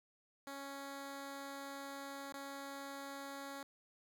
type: tone with dropouts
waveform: 10% pulse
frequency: 277.2 Hz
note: C#4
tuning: in tune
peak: -37 dBFS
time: 0.47-3.63 s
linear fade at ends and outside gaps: 1 ms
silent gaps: 2.324-2.341 s
effects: none